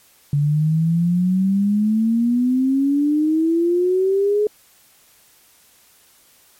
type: exponential sweep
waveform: sine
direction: up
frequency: 142.4 to 424.9 Hz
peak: -14 dBFS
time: 0.33-4.47 s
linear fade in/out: 2 ms
effects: white hiss -53 dBFS RMS until 6.59 s + MP3 64 kbps